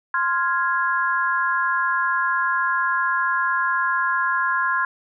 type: chord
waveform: sine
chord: F minor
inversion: second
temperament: equal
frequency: 1046.5 / 1396.9 / 1661.2 Hz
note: C6 / F6 / Ab6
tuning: 0 / 0 / 0 cents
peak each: -22 / -24 / -23 dBFS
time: 0.14-4.85 s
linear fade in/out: 2 ms
effects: none